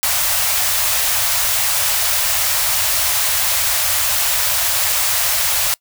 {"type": "band-stop noise", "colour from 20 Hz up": "white", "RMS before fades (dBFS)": -17, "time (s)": [0.03, 5.74], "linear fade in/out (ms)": 0, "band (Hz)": [120, 550], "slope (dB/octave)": 48, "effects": ["noise-tail reverb RT60 0.1 s tail -24 dB re dry"]}